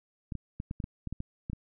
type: clicks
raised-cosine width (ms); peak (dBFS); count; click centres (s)
5; -23; 11; 0.322 / 0.353 / 0.601 / 0.711 / 0.802 / 0.841 / 1.073 / 1.126 / 1.204 / 1.499 / 1.532
effects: none